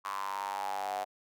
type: tone with high-pass filter sweep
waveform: square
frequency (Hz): 49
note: G1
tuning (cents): 0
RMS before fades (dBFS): -36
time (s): 0.04-1.05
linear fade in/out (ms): 20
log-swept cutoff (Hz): 1100 to 700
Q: 8.1
effects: none